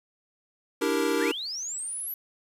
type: chord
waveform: square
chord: E half-diminished seventh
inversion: third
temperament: equal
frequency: 293.7 / 329.6 / 392 / 466.2 Hz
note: D4 / E4 / G4 / Bb4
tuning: 0 / 0 / 0 / 0 cents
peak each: -30 / -31 / -30 / -29 dBFS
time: 0.81-1.32 s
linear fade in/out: 10 ms
type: linear sweep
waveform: sine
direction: up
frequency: 1497 to 12000 Hz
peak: -31 dBFS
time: 1.2-2.14 s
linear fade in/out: 2 ms
effects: resampled to 32000 Hz + 9-bit